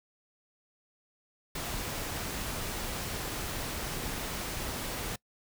pink noise, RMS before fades -36 dBFS, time 1.55-5.16 s, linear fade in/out 5 ms, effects noise-tail reverb RT60 0.1 s tail -24 dB re dry

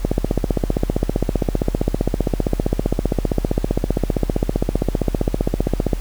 click train, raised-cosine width 2 ms, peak -3 dBFS, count 91, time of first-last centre 0.05-5.932 s, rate 15.3 Hz, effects added 40 Hz sine -22 dBFS peak until 6 s + pink hiss -40 dBFS RMS until 6 s

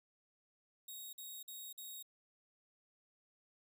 5% pulse tone bursts, 3767 Hz, A#7, 17 cents sharp, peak -39 dBFS, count 4, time 0.88-2.027 s, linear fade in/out 5 ms, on 250 ms, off 49 ms, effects none

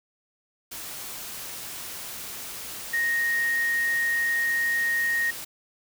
sine tone in noise, 1865 Hz, A#6, in tune, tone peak -22 dBFS, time 2.93-5.31 s, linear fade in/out 10 ms, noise white, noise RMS -37 dBFS, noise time 0.71-5.45 s, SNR +12 dB, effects none

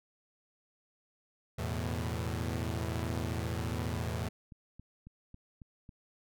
sawtooth chord, E suspended fourth, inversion none, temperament equal with one note detuned, 82.41 / 110 / 124.4 Hz, E2 / A2 / B2, 0 / 0 / +13 cents, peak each -32 / -33 / -36 dBFS, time 1.58-4.29 s, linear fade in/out 10 ms
click train, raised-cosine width 5 ms, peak -37 dBFS, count 9, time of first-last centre 3.7-5.892 s, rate 3.65 Hz
effects none

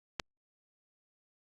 click, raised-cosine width 0.2 ms, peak -14 dBFS, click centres 0.198 s, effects Opus 48 kbps

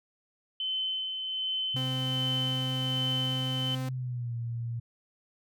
sine tone with tremolo, 3059 Hz, G7, 43 cents flat, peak -28 dBFS, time 0.6-3.75 s, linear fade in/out 2 ms, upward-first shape sine, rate 1.3 Hz, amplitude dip 40%
sine tone with pitch glide, 130.81 to 117.21 Hz, C3 to A#2, 0 to +10 cents, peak -31 dBFS, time 1.74-4.8 s, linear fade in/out 10 ms, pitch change -190 cents, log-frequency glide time 3.86-4.35 s
sawtooth tone, 259.2 Hz, C4, 16 cents flat, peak -32 dBFS, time 1.76-3.89 s, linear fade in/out 5 ms
effects none

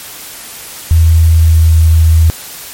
sine tone with pitch glide, 81.5 to 80.84 Hz, E2 to E2, -19 to -33 cents, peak -3 dBFS, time 0.91-2.3 s, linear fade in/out 0 ms, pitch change -14 cents, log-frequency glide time 1.19-1.56 s, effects white hiss -28 dBFS RMS until 2.73 s + MP3 64 kbps

